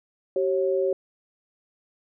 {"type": "tone pair together", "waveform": "sine", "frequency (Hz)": [383.2, 546], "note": ["G4", "C#5"], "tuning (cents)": [-39, -26], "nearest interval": "tritone", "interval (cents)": 613, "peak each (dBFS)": [-23, -24], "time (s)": [0.36, 0.93], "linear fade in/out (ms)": 2, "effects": []}